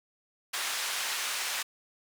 pink band-pass noise, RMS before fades -33 dBFS, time 0.53-1.63 s, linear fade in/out 10 ms, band 1300 to 11000 Hz, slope 12 dB/octave, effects none

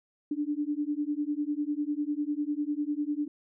sine beating tone pair, 290 / 300 Hz, D4 / D4, -22 / +37 cents, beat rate 10 Hz, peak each -31 dBFS, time 0.31-3.28 s, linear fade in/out 5 ms, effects none

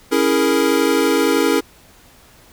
square chord, A# half-diminished seventh, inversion first, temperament equal, 277.2 / 329.6 / 415.3 / 466.2 Hz, C#4 / E4 / G#4 / A#4, 0 / 0 / 0 / 0 cents, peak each -20 dBFS, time 0.11-1.61 s, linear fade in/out 20 ms, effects pink hiss -48 dBFS RMS until 2.52 s

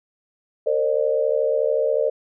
sine tone cluster, 457 / 531 / 602 Hz, A#4 / C5 / D5, -34 / +25 / +43 cents, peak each -22 dBFS, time 0.66-2.1 s, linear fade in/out 10 ms, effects none

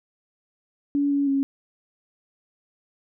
sine tone with pitch steps, 284.7 / 282.3 / 274.7 Hz, C#4 / C#4 / C#4, +46 / +32 / -16 cents, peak -19 dBFS, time 0.95-1.43 s, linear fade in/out 0 ms, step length 160 ms, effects none

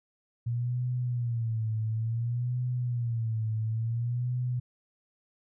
sine tone with vibrato, 117 Hz, A#2, 7 cents sharp, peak -27 dBFS, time 0.46-4.6 s, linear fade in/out 10 ms, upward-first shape sine, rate 0.57 Hz, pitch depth 110 cents each way, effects none

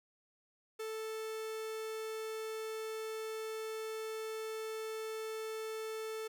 45% pulse tone, 440 Hz, A4, in tune, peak -39 dBFS, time 0.79-6.28 s, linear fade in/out 10 ms, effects none

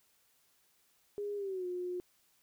sine tone with pitch glide, 409.9 to 358.9 Hz, G#4 to F4, -23 to +47 cents, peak -35 dBFS, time 1.18-2 s, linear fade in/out 0 ms, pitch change -230 cents, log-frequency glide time 1.36-1.66 s, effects white hiss -71 dBFS RMS until 2.42 s

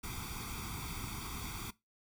pink noise with comb filter, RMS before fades -42 dBFS, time 0.03-1.71 s, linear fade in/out 10 ms, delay 0.86 ms, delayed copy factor +1, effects noise-tail reverb RT60 0.2 s tail -19 dB re dry

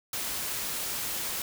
white noise, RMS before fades -33 dBFS, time 0.13-1.42 s, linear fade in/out 2 ms, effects none

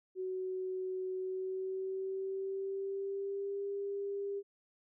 sine tone with pitch glide, 373 to 399.8 Hz, F#4 to G4, +14 to +34 cents, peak -35 dBFS, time 0.15-4.43 s, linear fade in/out 50 ms, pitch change +120 cents, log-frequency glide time 1.15-3.64 s, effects none

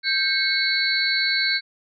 sine tone cluster, 1576 / 2190 / 4000 / 4409 Hz, G6 / C#7 / B7 / C#8, +9 / -22 / +21 / -10 cents, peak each -24 / -25 / -25 / -24 dBFS, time 0.03-1.61 s, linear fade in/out 50 ms, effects none

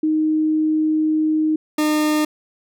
sine / 40% pulse tone pair in turn, 311.1 / 304.3 Hz, D#4 / D#4, 0 / -38 cents, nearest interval unison, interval 38 cents, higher first, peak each -15 / -15 dBFS, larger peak neither, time 0.03-1.56 / 1.78-2.25 s, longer first, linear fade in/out 5 ms, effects none

